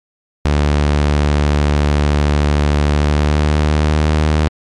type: tone with pitch glide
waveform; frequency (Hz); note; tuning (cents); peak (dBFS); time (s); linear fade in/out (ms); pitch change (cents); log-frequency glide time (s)
sawtooth; 73.42 to 76.71; D2 to D#2; 0 to -24; -7; 0.45-4.48; 0; +76; 2.87-4.11
effects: low-pass 6000 Hz 12 dB/octave + MP3 64 kbps

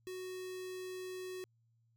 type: tone with notch filter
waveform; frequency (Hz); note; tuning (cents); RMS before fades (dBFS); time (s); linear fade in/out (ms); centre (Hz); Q
square; 370; F#4; 0; -44; 0.07-1.44; 0; 920; 0.93
effects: added 115 Hz sine -70 dBFS peak until 1.96 s

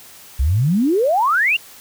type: exponential sweep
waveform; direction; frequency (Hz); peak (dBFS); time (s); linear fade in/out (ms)
sine; up; 60.2 to 2910; -13; 0.39-1.57; 10
effects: white hiss -42 dBFS RMS until 1.8 s

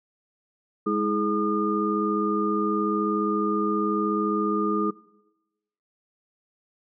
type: tone cluster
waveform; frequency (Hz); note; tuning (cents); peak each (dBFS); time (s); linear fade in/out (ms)
sine; 207.5 / 321.9 / 421 / 1216; G#3 / E4 / G#4 / D#6; -1 / -41 / +24 / -40; -27; 0.86-4.91; 10
effects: noise-tail reverb RT60 1.0 s tail -21 dB re dry

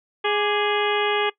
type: harmonic tone with a mistuned harmonic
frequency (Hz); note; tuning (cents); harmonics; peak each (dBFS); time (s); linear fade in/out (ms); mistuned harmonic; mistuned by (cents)
415.3; G#4; 0; 1 / 2 / 3 / 4 / 5 / 6 / 7 / 8; -23 / -26 / -28 / -29 / -30 / -31 / -31 / -32; 0.24-1.3; 10; 3; -89
effects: noise-tail reverb RT60 0.1 s tail -20 dB re dry

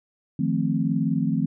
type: chord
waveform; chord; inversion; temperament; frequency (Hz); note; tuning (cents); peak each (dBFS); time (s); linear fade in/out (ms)
sine; F dominant seventh; third; equal; 155.56 / 174.61 / 220 / 261.6; Eb3 / F3 / A3 / C4; 0 / 0 / 0 / 0; -26; 0.39-1.46; 5
effects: none

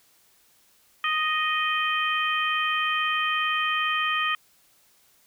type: harmonic tone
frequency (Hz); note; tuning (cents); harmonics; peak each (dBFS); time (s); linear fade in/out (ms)
622.3; D#5; 0; 2 / 3 / 4 / 5; -26 / -28 / -29 / -30; 1.04-4.35; 2
effects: white hiss -61 dBFS RMS until 5.26 s

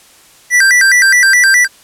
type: tone with vibrato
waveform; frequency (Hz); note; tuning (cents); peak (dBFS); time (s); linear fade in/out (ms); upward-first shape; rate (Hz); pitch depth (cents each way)
square; 1760; A6; 0; -6; 0.5-1.68; 50; square; 4.8; 190
effects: white hiss -43 dBFS RMS until 1.83 s + low-pass 11000 Hz 12 dB/octave

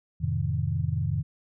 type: chord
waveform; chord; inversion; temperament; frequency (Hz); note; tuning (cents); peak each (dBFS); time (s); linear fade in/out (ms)
sine; F dominant seventh; none; equal with one note detuned; 87.31 / 107.61 / 130.81 / 155.56; F2 / A2 / C3 / Eb3; 0 / -38 / 0 / 0; -30; 0.2-1.23; 20
effects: none

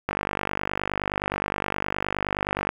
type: click train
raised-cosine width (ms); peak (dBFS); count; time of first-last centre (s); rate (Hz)
0.5; -9; 130; 0.09-2.691; 49.6
effects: 7-bit

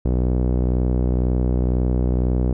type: tone with low-pass filter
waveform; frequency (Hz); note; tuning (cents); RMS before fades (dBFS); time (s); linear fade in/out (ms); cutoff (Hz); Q
sawtooth; 62; B1; +7; -19; 0.05-2.53; 5; 440; 1.1
effects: none

